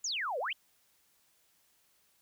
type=exponential two-way sweep; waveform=sine; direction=down then up; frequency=7200 to 468.2 to 3304 Hz; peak=-32 dBFS; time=0.04-0.53 s; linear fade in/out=5 ms; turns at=0.39 s; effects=white hiss -70 dBFS RMS until 2.21 s